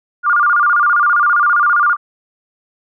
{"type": "tone with vibrato", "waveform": "sine", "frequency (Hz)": 1297, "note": "E6", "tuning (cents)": -28, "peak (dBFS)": -9, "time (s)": [0.23, 1.97], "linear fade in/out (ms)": 50, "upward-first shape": "square", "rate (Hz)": 15, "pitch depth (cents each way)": 160, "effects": []}